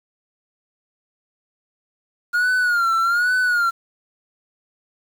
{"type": "tone with vibrato", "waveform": "triangle", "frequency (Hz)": 1419, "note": "F6", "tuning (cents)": 27, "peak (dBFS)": -14, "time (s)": [2.33, 3.71], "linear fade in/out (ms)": 20, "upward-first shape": "sine", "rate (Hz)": 1.2, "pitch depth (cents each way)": 100, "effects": ["7-bit"]}